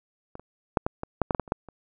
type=clicks; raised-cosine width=1 ms; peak=-25 / -30 / -6 / -11 / -17 / -7 / -9 / -11 / -11 / -30 / -9 / -29 dBFS; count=12; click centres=0.354 / 0.396 / 0.772 / 0.865 / 1.034 / 1.217 / 1.308 / 1.348 / 1.397 / 1.478 / 1.521 / 1.687 s; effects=none

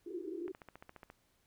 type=band-pass noise; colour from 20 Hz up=white; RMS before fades=-42 dBFS; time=0.06-0.52 s; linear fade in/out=10 ms; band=320 to 400 Hz; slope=96 dB/octave
type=click train; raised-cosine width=0.5 ms; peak=-35 dBFS; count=10; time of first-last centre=0.48-1.101 s; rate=14.5 Hz
effects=pink hiss -74 dBFS RMS until 1.46 s

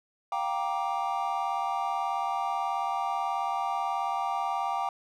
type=chord; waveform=triangle; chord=G minor seventh; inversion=third; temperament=just; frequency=705.6 / 784 / 940.8 / 1176 Hz; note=F5 / G5 / Bb5 / D6; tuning=+18 / 0 / +16 / +2 cents; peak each=-33 / -29 / -32 / -32 dBFS; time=0.32-4.89 s; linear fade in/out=2 ms; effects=none

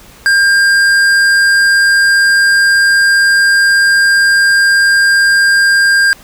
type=tone with tanh clipping; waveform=sine; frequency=1601 Hz; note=G6; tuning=36 cents sharp; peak=-8 dBFS; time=0.26-6.13 s; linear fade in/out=0 ms; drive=14 dB; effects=pink hiss -39 dBFS RMS until 6.23 s

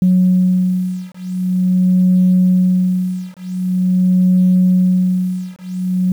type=beating tone pair; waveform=sine; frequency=183.1 / 183.55 Hz; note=F#3 / F#3; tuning=-18 / -14 cents; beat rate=0.45 Hz; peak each=-13 dBFS; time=0.02-6.12 s; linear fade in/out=2 ms; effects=tanh soft clip ceiling -4 dBFS + 7-bit

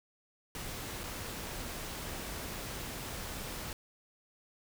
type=noise with dropouts; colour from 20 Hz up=pink; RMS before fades=-41 dBFS; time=0.55-3.73 s; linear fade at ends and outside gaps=1 ms; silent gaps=1.034-1.038 s; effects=none

